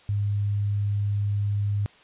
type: tone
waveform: sine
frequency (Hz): 102.1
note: G#2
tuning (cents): -29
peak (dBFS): -22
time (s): 0.09-1.86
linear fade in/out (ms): 0
effects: white hiss -54 dBFS RMS until 2.03 s + resampled to 8000 Hz